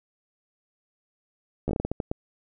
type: slowing click train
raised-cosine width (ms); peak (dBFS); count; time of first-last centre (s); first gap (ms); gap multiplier
2; -14; 10; 1.68-2.115; 13; 1.31
effects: none